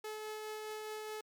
sawtooth tone with tremolo, 430 Hz, A4, 40 cents flat, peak -36 dBFS, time 0.04-1.21 s, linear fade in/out 5 ms, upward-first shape triangle, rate 4.8 Hz, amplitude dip 25%, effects MP3 96 kbps

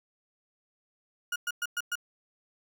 35% pulse tone bursts, 1438 Hz, F#6, 50 cents flat, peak -27 dBFS, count 5, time 1.32-1.955 s, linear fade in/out 5 ms, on 39 ms, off 110 ms, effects none

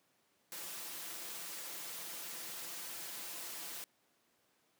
white noise with comb filter, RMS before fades -45 dBFS, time 0.52-3.84 s, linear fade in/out 0 ms, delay 5.9 ms, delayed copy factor +0.5, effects pink hiss -74 dBFS RMS until 4.79 s + high-pass 200 Hz 12 dB/octave

